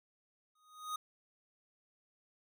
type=tone with exponential growth; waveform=square; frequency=1244.5 Hz; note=D#6; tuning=in tune; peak=-35 dBFS; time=0.55-0.96 s; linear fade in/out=5 ms; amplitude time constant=87 ms; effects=none